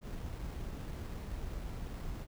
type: noise with sample-and-hold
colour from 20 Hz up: brown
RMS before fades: -41 dBFS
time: 0.01-2.27 s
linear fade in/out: 50 ms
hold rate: 6300 Hz
effects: none